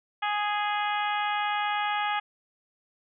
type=harmonic tone; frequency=415.3 Hz; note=G#4; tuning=in tune; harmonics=2 / 3 / 4 / 5 / 6 / 7 / 8; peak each=-28 / -32 / -34 / -36 / -38 / -39 / -40 dBFS; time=0.22-2.2 s; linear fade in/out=10 ms; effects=none